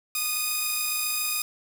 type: tone pair together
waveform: 5% pulse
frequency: 1230.9 / 2489 Hz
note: D#6 / D#7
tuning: -19 / 0 cents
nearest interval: octave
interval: 1219 cents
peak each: -19 / -17 dBFS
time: 0.15-1.42 s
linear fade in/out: 2 ms
effects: 7-bit